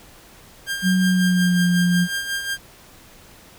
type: tone with tremolo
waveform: sawtooth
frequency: 1600 Hz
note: G6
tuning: 35 cents sharp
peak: -18 dBFS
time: 0.66-2.58 s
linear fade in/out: 50 ms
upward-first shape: sine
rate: 5.5 Hz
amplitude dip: 55%
type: tone with pitch glide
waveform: sine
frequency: 185.4 to 176.93 Hz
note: F#3 to F3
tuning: +4 to +23 cents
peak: -15 dBFS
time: 0.82-2.08 s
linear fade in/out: 50 ms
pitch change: -81 cents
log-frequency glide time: 1.03-1.64 s
effects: pink hiss -47 dBFS RMS until 3.58 s